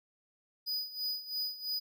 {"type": "tone with tremolo", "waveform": "square", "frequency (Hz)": 4961, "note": "D#8", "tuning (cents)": -6, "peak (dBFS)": -32, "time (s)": [0.66, 1.8], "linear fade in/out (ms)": 20, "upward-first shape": "sine", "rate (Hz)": 3, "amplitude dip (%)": 80, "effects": []}